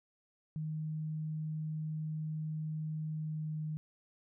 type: tone with pitch glide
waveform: sine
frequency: 155.56 to 154.49 Hz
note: D#3 to D#3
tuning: 0 to -12 cents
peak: -35 dBFS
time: 0.56-3.77 s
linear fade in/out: 0 ms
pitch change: -12 cents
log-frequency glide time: 3.12-3.65 s
effects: none